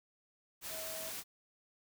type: tone in noise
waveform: sine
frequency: 641 Hz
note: E5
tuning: 49 cents flat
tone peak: -46 dBFS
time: 0.69-1.12 s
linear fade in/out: 50 ms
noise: white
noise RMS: -43 dBFS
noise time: 0.61-1.24 s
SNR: -6 dB
effects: none